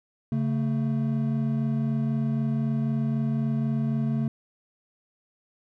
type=tone pair together; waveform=triangle; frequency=139.1 / 223 Hz; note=C#3 / A3; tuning=+6 / +23 cents; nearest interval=minor sixth; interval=817 cents; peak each=-24 dBFS; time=0.32-4.28 s; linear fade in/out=2 ms; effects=none